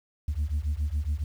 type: beating tone pair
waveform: sine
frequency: 70.8 / 78 Hz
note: C#2 / D#2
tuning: +37 / +5 cents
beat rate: 7.2 Hz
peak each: -27 dBFS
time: 0.28-1.24 s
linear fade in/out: 5 ms
effects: tanh soft clip ceiling -22 dBFS + 9-bit